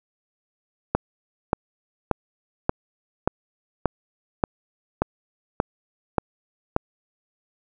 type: click train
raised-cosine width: 1 ms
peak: -4 dBFS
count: 11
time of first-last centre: 0.95-6.764 s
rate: 1.72 Hz
effects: none